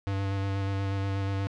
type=tone with vibrato; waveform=square; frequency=98 Hz; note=G2; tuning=in tune; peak=-28 dBFS; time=0.07-1.47 s; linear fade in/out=0 ms; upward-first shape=square; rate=8.3 Hz; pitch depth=13 cents each way; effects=low-pass 4000 Hz 12 dB/octave